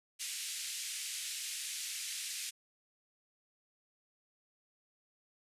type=band-pass noise; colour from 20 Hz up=white; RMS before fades=-41 dBFS; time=0.19-2.51 s; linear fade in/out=20 ms; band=2100 to 10000 Hz; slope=24 dB/octave; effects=resampled to 32000 Hz